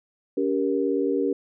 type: chord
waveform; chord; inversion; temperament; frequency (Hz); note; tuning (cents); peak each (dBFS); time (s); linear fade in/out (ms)
sine; G diminished; second; just; 282.2 / 392 / 470.4; Db4 / G4 / Bb4; +31 / 0 / +16; -25 / -25 / -26; 0.37-1.33; 5
effects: none